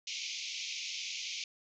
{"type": "band-pass noise", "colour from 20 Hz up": "pink", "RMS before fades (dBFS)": -40, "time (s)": [0.07, 1.44], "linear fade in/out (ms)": 2, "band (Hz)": [2200, 6700], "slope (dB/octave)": 96, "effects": []}